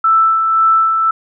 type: tone with tremolo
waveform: sine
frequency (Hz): 1323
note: E6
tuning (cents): +6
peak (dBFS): -7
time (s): 0.04-1.11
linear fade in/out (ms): 5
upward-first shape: sine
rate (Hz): 1.9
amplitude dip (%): 40
effects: none